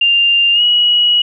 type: tone with pitch glide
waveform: sine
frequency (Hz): 2794 to 2913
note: F7 to F#7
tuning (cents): 0 to -28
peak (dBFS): -8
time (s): 0.01-1.22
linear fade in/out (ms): 5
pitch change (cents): +72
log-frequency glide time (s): 0.53-0.62
effects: none